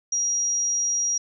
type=tone; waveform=sine; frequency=5720 Hz; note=F8; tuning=41 cents sharp; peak=-21 dBFS; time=0.12-1.18 s; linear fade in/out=5 ms; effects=none